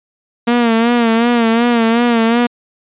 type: tone with vibrato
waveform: sawtooth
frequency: 233.1 Hz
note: A#3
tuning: in tune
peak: -6 dBFS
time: 0.47-2.47 s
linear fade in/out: 10 ms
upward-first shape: sine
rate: 2.7 Hz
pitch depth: 64 cents each way
effects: resampled to 8000 Hz